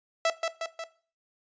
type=tone with echo; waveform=sawtooth; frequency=659.3 Hz; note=E5; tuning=in tune; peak=-18 dBFS; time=0.25-0.3 s; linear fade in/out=2 ms; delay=180 ms; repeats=3; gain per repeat=-4 dB; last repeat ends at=0.84 s; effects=noise-tail reverb RT60 0.4 s tail -17 dB re dry + resampled to 16000 Hz